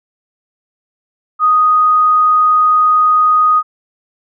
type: tone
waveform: sine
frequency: 1244.5 Hz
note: D#6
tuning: in tune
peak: -7 dBFS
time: 1.39-3.63 s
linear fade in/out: 50 ms
effects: none